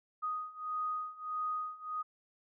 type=beating tone pair; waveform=sine; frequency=1244.5 / 1246.1 Hz; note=D#6 / D#6; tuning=0 / +2 cents; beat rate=1.6 Hz; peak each=-39 / -37 dBFS; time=0.22-2.03 s; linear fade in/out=20 ms; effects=none